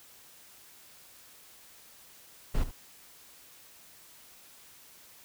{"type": "noise with echo", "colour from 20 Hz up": "brown", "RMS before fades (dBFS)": -26, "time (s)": [2.54, 2.64], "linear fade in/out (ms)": 10, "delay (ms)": 73, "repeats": 1, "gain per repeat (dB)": -13, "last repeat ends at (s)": 2.713, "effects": ["white hiss -55 dBFS RMS until 5.24 s"]}